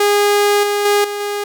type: tone with level steps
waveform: sawtooth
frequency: 410 Hz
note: G#4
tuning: 22 cents flat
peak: -7 / -11 / -7 / -17 / -15 dBFS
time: 0-1.44 s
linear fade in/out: 5 ms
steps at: 0.63 / 0.85 / 1.04 / 1.2 s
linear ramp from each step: 5 ms
effects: none